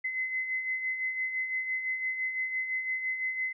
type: beating tone pair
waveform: sine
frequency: 2038 / 2043.9 Hz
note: C7 / C7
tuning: -46 / -41 cents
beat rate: 5.9 Hz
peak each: -39 / -30 dBFS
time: 0.04-3.53 s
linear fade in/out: 10 ms
effects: none